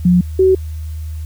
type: tone pair in turn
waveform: sine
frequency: 178 / 377.2 Hz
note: F3 / F#4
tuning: +33 / +33 cents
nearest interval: octave + minor second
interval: 1300 cents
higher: second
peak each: -7 dBFS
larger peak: neither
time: 0.05-0.21 / 0.39-0.55 s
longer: neither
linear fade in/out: 5 ms
effects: added 78 Hz sine -22 dBFS peak until 1.25 s + white hiss -47 dBFS RMS until 1.25 s